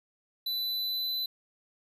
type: tone with pitch glide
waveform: square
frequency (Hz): 3989 to 4012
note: B7 to B7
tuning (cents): +17 to +26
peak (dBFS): -30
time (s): 0.46-1.26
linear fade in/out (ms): 5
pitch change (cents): +9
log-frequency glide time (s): 0.58-1.13
effects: none